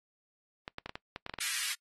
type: clicks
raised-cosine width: 0.3 ms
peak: -22 dBFS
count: 10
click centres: 0.679 / 0.784 / 0.86 / 0.894 / 0.955 / 1.161 / 1.264 / 1.296 / 1.339 / 1.387 s
type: high-pass noise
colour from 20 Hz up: pink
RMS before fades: -35 dBFS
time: 1.4-1.74 s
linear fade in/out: 10 ms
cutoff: 1700 Hz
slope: 24 dB/octave
effects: noise-tail reverb RT60 0.1 s tail -23 dB re dry + AAC 32 kbps